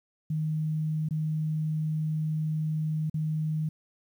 sine tone with dropouts, 155.56 Hz, D#3, in tune, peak -26 dBFS, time 0.3-3.69 s, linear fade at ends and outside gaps 5 ms, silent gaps 1.088-1.108 / 3.098-3.141 s, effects 10-bit

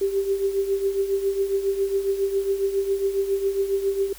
sine tone with tremolo, 392.5 Hz, G4, 2 cents sharp, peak -17 dBFS, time 0.01-4.13 s, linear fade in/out 5 ms, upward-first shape triangle, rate 7.3 Hz, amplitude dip 75%, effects added 50 Hz sine -47 dBFS peak until 4.18 s + white hiss -45 dBFS RMS until 4.18 s

